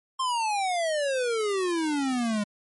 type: exponential sweep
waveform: square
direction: down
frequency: 1068 to 203 Hz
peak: -25 dBFS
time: 0.19-2.44 s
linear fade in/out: 10 ms
effects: MP3 48 kbps